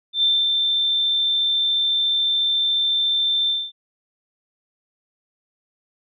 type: tone with ADSR envelope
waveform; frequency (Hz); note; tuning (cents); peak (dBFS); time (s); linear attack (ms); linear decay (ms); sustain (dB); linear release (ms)
sine; 3563; A7; +21; -14; 0.13-3.72; 100; 230; -3; 230
effects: none